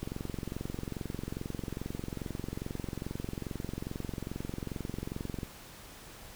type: click train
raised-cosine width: 3 ms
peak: -23 dBFS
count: 122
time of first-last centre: 0.03-5.432 s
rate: 22.4 Hz
effects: pink hiss -50 dBFS RMS until 6.35 s